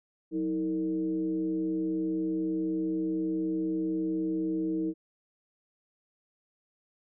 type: tone with frequency modulation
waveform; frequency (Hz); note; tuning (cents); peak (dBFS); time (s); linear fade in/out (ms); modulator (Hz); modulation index
sine; 319.4; D#4; +45; -27; 0.31-4.94; 50; 136; 0.58
effects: none